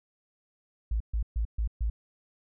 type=tone bursts; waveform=sine; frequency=55 Hz; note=A1; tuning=in tune; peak=-25 dBFS; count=5; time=0.91-1.9 s; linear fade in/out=5 ms; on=94 ms; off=130 ms; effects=none